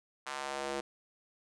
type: tone with high-pass filter sweep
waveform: square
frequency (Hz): 69.3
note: C#2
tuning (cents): 0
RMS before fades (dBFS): -38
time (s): 0.26-0.81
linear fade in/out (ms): 10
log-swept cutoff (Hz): 1100 to 400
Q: 1.4
effects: resampled to 22050 Hz